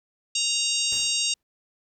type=harmonic tone; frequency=932.3 Hz; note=A#5; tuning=in tune; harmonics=3 / 4 / 5 / 6 / 7 / 8 / 9; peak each=-28 / -29 / -30 / -31 / -31 / -32 / -33 dBFS; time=0.35-1.34 s; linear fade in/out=5 ms
type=noise with exponential decay; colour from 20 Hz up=pink; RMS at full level=-42 dBFS; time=0.92-1.43 s; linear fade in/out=1 ms; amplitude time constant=110 ms
effects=none